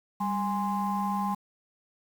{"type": "tone cluster", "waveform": "sine", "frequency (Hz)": [197.6, 824, 1043], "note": ["G3", "G#5", "C6"], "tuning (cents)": [14, -14, -6], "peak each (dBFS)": [-29, -30, -31], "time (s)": [0.2, 1.35], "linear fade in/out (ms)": 10, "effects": ["tanh soft clip ceiling -19 dBFS", "8-bit"]}